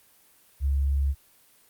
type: tone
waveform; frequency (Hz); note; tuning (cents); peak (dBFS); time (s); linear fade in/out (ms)
sine; 69.3; C#2; 0; -21; 0.6-1.15; 50
effects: white hiss -59 dBFS RMS until 1.69 s + Opus 32 kbps